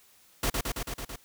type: noise with echo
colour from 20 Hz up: pink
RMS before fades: -27 dBFS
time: 0.43-0.5 s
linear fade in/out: 5 ms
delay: 110 ms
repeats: 6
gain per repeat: -2 dB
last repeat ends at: 1.16 s
effects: white hiss -60 dBFS RMS until 1.24 s